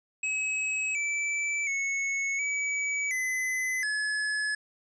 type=tone with pitch steps; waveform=square; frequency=2561 / 2319 / 2199 / 2284 / 2025 / 1706 Hz; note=D#7 / D7 / C#7 / D7 / B6 / G#6; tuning=+49 / -22 / -14 / -49 / +43 / +46 cents; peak=-28 dBFS; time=0.23-4.55 s; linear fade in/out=5 ms; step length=720 ms; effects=resampled to 22050 Hz

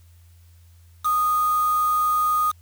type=tone with quantisation; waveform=sine; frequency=1236 Hz; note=D#6; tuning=12 cents flat; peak=-18 dBFS; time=1.04-2.52 s; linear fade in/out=20 ms; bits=5; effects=added 85 Hz sine -48 dBFS peak until 2.61 s + white hiss -62 dBFS RMS until 2.61 s

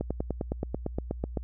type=slowing click train; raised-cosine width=2 ms; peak=-16 dBFS; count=13; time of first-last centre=0.01-1.372 s; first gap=96 ms; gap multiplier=1.03; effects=added 60 Hz sine -36 dBFS peak until 1.43 s

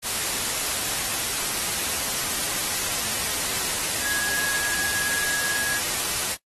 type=tone in noise; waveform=sine; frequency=1661.2 Hz; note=G#6; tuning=in tune; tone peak=-28 dBFS; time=4.01-5.81 s; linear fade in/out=50 ms; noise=white; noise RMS=-26 dBFS; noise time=0.02-6.37 s; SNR=-5 dB; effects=noise-tail reverb RT60 0.1 s tail -20 dB re dry + AAC 32 kbps

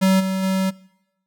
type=tone with level steps; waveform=square; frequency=190 Hz; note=F#3; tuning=46 cents sharp; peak=-14 / -22 / -19 dBFS; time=0.01-0.71 s; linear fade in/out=20 ms; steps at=0.19 / 0.42 s; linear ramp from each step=20 ms; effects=noise-tail reverb RT60 0.9 s tail -22 dB re dry

